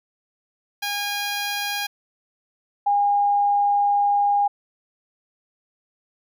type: tone pair in turn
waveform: 10% pulse / sine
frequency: 816 / 813.1 Hz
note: G#5 / G#5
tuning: -31 / -37 cents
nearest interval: unison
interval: 6 cents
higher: first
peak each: -16 dBFS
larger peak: neither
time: 0.82-1.87 / 2.86-4.48 s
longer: second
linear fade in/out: 10 ms
effects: none